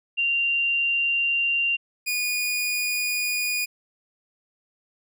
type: tone pair in turn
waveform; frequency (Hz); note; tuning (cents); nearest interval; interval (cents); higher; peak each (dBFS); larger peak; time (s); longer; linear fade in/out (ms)
sine / sawtooth; 2774 / 2454; F7 / D#7; -12 / -25; major second; 213; first; -20; neither; 0.17-1.77 / 2.06-3.66; neither; 20
effects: none